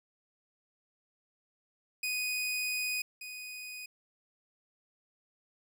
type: tone pair in turn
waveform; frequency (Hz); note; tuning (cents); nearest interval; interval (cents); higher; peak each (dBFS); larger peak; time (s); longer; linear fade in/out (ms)
sawtooth; 2489 / 2489; D#7 / D#7; 0 / 0; unison; 0; neither; -28 / -38; first; 2.03-3.02 / 3.21-3.86; first; 5
effects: none